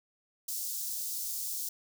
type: high-pass noise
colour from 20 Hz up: white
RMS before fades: -36 dBFS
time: 0.48-1.69 s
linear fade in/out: 5 ms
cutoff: 4900 Hz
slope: 24 dB/octave
effects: none